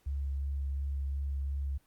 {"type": "tone with vibrato", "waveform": "sine", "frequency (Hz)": 69.3, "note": "C#2", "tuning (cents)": 0, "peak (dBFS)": -31, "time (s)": [0.06, 1.78], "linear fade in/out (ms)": 10, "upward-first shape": "sine", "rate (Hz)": 2.8, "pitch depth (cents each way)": 13, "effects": ["pink hiss -70 dBFS RMS until 1.86 s", "Opus 48 kbps"]}